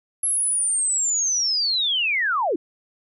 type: linear sweep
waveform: sine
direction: down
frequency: 11175 to 284.5 Hz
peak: -19 dBFS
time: 0.23-2.56 s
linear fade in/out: 5 ms
effects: none